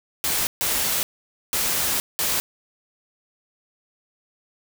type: noise bursts at uneven times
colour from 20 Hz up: white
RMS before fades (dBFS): -23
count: 4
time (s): 0.24-0.47 / 0.61-1.03 / 1.53-2 / 2.19-2.4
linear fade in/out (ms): 0
effects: none